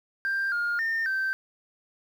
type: tone with pitch steps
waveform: sine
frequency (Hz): 1584 / 1417 / 1815 / 1555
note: G6 / F6 / A#6 / G6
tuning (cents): +18 / +25 / -47 / -14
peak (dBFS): -23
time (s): 0.25-1.33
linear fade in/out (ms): 0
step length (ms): 270
effects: tanh soft clip ceiling -22 dBFS + 9-bit

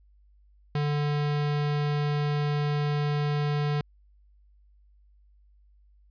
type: tone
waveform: square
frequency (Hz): 147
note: D3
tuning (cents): +2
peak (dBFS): -25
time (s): 0.75-3.81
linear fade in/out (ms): 2
effects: added 50 Hz sine -56 dBFS peak until 6.1 s + resampled to 11025 Hz

